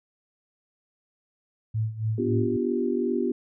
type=tone with tremolo; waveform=sine; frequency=110 Hz; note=A2; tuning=in tune; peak=-22 dBFS; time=1.74-2.57 s; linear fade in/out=10 ms; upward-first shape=sine; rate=3.6 Hz; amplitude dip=80%
type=chord; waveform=sine; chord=G dominant seventh; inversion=first; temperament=equal; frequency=246.9 / 293.7 / 349.2 / 392 Hz; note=B3 / D4 / F4 / G4; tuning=0 / 0 / 0 / 0 cents; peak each=-27 / -33 / -28 / -28 dBFS; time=2.18-3.32 s; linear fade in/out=5 ms
effects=none